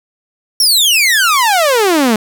sawtooth exponential sweep, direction down, 5650 to 207.7 Hz, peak -5 dBFS, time 0.6-2.16 s, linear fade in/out 2 ms, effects none

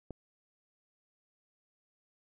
click, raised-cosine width 2 ms, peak -28 dBFS, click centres 0.107 s, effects none

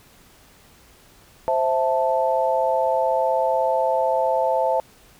sine chord, A minor, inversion first, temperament equal, 523.3 / 659.3 / 880 Hz, C5 / E5 / A5, 0 / 0 / 0 cents, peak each -22 dBFS, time 1.48-4.8 s, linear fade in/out 0 ms, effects pink hiss -52 dBFS RMS until 5.19 s

